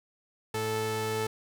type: tone pair together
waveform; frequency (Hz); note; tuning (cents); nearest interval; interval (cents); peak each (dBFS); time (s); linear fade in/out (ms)
sawtooth; 110 / 437.8; A2 / A4; 0 / -9; 2 octaves; 2391; -31 / -26; 0.54-1.27; 5
effects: none